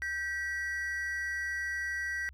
triangle tone pair together, 1568 / 1935 Hz, G6 / B6, 0 / -36 cents, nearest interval major third, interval 364 cents, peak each -35 / -32 dBFS, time 0.02-2.29 s, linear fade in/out 0 ms, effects added 67 Hz sine -50 dBFS peak until 2.33 s

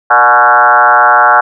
sine tone with frequency modulation, 1108.7 Hz, C#6, in tune, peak -3 dBFS, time 0.1-1.41 s, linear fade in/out 10 ms, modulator 127 Hz, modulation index 3.4, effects none

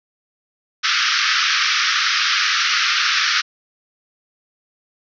pink band-pass noise, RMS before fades -18 dBFS, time 0.83-3.42 s, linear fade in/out 20 ms, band 1200 to 5900 Hz, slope 96 dB/octave, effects none

